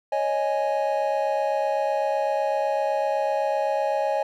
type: chord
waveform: triangle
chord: C# suspended second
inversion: none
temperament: equal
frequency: 554.4 / 622.3 / 830.6 Hz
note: C#5 / D#5 / G#5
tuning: 0 / 0 / 0 cents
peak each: -24 dBFS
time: 0.12-4.23 s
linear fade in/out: 5 ms
effects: none